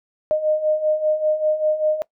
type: beating tone pair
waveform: sine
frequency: 612 / 617.1 Hz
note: D#5 / D#5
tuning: -29 / -14 cents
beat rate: 5.1 Hz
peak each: -23 / -18 dBFS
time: 0.31-2.02 s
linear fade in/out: 0 ms
effects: noise-tail reverb RT60 0.1 s tail -21 dB re dry